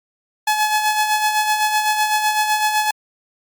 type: tone with tremolo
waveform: sawtooth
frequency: 853 Hz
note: G#5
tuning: 46 cents sharp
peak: -10 dBFS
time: 0.47-2.91 s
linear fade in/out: 5 ms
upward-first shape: sine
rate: 7.9 Hz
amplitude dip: 50%
effects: Opus 48 kbps